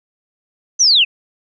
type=linear sweep; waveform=sine; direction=down; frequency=6230 to 2469 Hz; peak=-8 dBFS; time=0.79-1.05 s; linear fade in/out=20 ms; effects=none